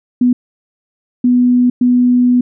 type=tone bursts at uneven times; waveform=sine; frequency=246.9 Hz; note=B3; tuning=in tune; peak=-7 dBFS; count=3; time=0.21-0.33 / 1.24-1.7 / 1.81-2.41 s; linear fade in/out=5 ms; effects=none